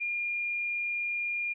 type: tone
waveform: sine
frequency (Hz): 2412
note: D7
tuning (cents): +46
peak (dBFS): -29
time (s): 0-1.54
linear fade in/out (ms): 20
effects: none